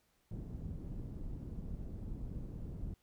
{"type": "low-pass noise", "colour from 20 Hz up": "pink", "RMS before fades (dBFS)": -43, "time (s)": [0.31, 2.94], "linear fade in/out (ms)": 5, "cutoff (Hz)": 220, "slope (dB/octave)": 12, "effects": ["pink hiss -75 dBFS RMS until 3.02 s"]}